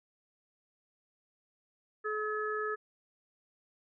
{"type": "harmonic tone", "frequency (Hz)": 427.3, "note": "G#4", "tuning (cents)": 49, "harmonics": [1, 3, 4], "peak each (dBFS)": [-35, -36, -38], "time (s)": [2.04, 2.76], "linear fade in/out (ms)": 20, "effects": []}